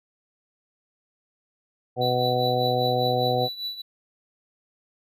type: harmonic tone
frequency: 124.5 Hz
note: B2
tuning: 14 cents sharp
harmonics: 1 / 2 / 3 / 4 / 5 / 6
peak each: -28 / -33 / -32 / -25 / -30 / -25 dBFS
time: 1.96-3.49 s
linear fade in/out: 50 ms
type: tone with tremolo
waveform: triangle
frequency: 3951 Hz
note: B7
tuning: in tune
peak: -25 dBFS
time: 2.01-3.82 s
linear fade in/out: 10 ms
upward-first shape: triangle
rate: 5 Hz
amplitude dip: 80%
effects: none